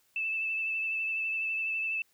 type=tone with vibrato; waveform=sine; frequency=2636 Hz; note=E7; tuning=1 cent flat; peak=-29 dBFS; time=0.16-2.02 s; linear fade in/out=2 ms; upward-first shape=triangle; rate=12 Hz; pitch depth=25 cents each way; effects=white hiss -69 dBFS RMS until 2.13 s